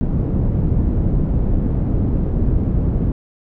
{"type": "low-pass noise", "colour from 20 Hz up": "pink", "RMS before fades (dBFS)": -17, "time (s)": [0.01, 3.12], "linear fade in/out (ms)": 0, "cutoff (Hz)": 250, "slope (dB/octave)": 12, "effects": []}